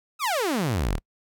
sawtooth exponential sweep, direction down, 1340 to 30.82 Hz, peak -19 dBFS, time 0.19-1 s, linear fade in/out 50 ms, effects noise-tail reverb RT60 0.1 s tail -26 dB re dry

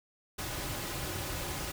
pink noise with comb filter, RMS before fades -37 dBFS, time 0.38-1.72 s, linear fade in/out 10 ms, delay 4.4 ms, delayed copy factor -0.5, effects none

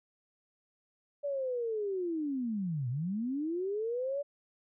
sine linear two-way sweep, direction down then up, 581 to 116.54 to 581 Hz, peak -31 dBFS, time 1.23-4.23 s, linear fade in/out 20 ms, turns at 2.89 s, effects none

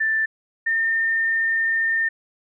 sine tone pair in turn, 1770 / 1812.4 Hz, A6 / A#6, +10 / -49 cents, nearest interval unison, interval 41 cents, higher second, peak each -18 dBFS, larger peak neither, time 0-0.26 / 0.66-2.09 s, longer second, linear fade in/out 10 ms, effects none

